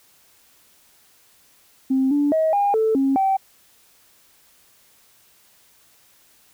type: tone with pitch steps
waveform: sine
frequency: 264.5 / 289.3 / 636 / 809 / 441 / 271.1 / 773 Hz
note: C4 / D4 / D#5 / G#5 / A4 / C#4 / G5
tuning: +19 / -26 / +38 / -46 / +4 / -38 / -24 cents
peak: -15 dBFS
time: 1.9-3.37 s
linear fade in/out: 10 ms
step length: 210 ms
effects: tanh soft clip ceiling -11 dBFS + white hiss -56 dBFS RMS until 6.53 s